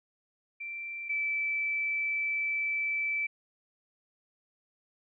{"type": "tone pair in turn", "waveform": "sine", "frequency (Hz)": [2349, 2318], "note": ["D7", "D7"], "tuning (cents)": [0, -23], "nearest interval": "unison", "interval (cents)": 23, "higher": "first", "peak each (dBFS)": [-36, -28], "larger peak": "second", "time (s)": [[0.6, 1.09], [1.09, 3.27]], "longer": "second", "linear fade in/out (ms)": 10, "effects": []}